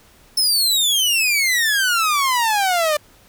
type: exponential sweep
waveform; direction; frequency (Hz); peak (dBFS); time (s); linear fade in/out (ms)
sawtooth; down; 5320 to 587.3; -12; 0.37-2.97; 5
effects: pink hiss -51 dBFS RMS until 3.28 s